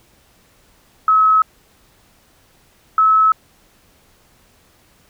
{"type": "tone pair in turn", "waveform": "sine", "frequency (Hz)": [1286, 1295.7], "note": ["E6", "E6"], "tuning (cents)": [-43, -30], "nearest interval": "unison", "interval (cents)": 13, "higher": "second", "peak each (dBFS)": -9, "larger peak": "neither", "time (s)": [[1.08, 1.42], [2.98, 3.32]], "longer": "neither", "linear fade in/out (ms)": 2, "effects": ["pink hiss -54 dBFS RMS until 5.09 s"]}